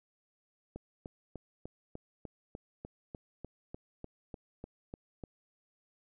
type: click train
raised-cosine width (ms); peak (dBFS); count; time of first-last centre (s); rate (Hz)
2; -29; 16; 0.76-5.238; 3.35
effects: none